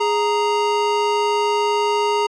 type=tone pair together; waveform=square; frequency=415.3 / 931.1 Hz; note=G#4 / A#5; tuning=0 / -2 cents; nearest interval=octave + major second; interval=1398 cents; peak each=-20 dBFS; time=0-2.27 s; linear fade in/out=10 ms; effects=low-pass 5000 Hz 12 dB/octave